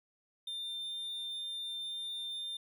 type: tone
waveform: triangle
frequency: 3601 Hz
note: A7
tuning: 39 cents sharp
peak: -36 dBFS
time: 0.47-2.57 s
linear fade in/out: 5 ms
effects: none